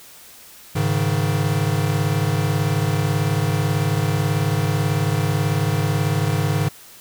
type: chord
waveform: square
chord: Ab suspended fourth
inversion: none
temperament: equal with one note detuned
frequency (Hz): 103.83 / 138.59 / 156.83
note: Ab2 / Db3 / Eb3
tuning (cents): 0 / 0 / +14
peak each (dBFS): -23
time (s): 0.75-6.69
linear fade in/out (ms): 10
effects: white hiss -44 dBFS RMS until 7 s